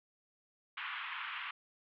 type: band-pass noise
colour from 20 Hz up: pink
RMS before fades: -42 dBFS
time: 0.77-1.51 s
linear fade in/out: 5 ms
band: 1000 to 3200 Hz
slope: 48 dB/octave
effects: none